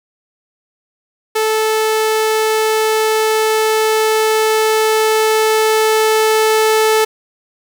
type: tone with level ramp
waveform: sawtooth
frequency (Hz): 437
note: A4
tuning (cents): -12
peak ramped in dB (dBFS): -9 to -6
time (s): 1.35-7.05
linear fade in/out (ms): 10
effects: 7-bit